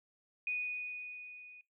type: tone with level ramp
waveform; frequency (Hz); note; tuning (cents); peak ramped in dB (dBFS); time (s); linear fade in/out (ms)
sine; 2477; D#7; -8; -32 to -52; 0.47-1.61; 2
effects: noise-tail reverb RT60 0.2 s tail -25 dB re dry